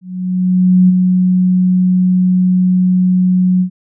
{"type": "tone with ADSR envelope", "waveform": "sine", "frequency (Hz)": 183.1, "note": "F#3", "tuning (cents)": -18, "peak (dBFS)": -4, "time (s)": [0.01, 3.7], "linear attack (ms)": 880, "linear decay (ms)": 20, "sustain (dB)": -4, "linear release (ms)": 91, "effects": []}